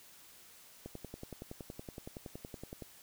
click train, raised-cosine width 2 ms, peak -30 dBFS, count 22, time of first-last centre 0.86-2.823 s, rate 10.7 Hz, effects white hiss -58 dBFS RMS until 3.02 s

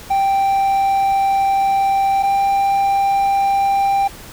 triangle tone pair in turn, 784 / 790.4 Hz, G5 / G5, 0 / +14 cents, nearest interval unison, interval 14 cents, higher second, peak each -11 dBFS, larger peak neither, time 0.1-2.23 / 2.23-4.08 s, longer first, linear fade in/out 10 ms, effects pink hiss -37 dBFS RMS until 4.32 s

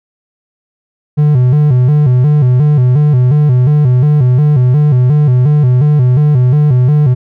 triangle tone with vibrato, 136.7 Hz, C#3, 24 cents flat, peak -3 dBFS, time 1.17-7.15 s, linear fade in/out 20 ms, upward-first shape square, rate 2.8 Hz, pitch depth 150 cents each way, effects none

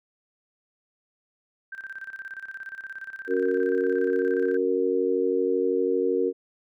sine tone with tremolo, 1568 Hz, G6, in tune, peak -33 dBFS, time 1.72-4.57 s, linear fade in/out 5 ms, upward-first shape square, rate 17 Hz, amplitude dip 75%
harmonic tone, 92.7 Hz, F#2, 4 cents sharp, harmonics 3 / 4 / 5, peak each -29 / -25 / -24 dBFS, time 3.27-6.33 s, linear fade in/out 50 ms
effects none

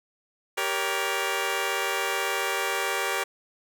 10% pulse chord, G diminished, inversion none, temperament just, 392 / 470.4 / 564.5 Hz, G4 / Bb4 / Db5, 0 / +16 / +31 cents, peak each -21 / -22 / -23 dBFS, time 0.57-3.24 s, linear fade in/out 10 ms, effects none

